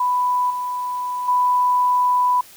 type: tone with level steps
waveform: sine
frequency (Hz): 992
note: B5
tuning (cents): +7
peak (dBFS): -16 / -22 / -14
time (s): 0-2.41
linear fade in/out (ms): 5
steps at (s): 0.5 / 1.28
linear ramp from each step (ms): 5
effects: white hiss -45 dBFS RMS until 2.56 s